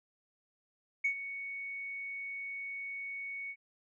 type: tone with ADSR envelope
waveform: sine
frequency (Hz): 2225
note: C#7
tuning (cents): +6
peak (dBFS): -25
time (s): 1.04-3.56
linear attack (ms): 10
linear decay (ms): 88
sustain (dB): -13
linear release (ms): 59
effects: tanh soft clip ceiling -22 dBFS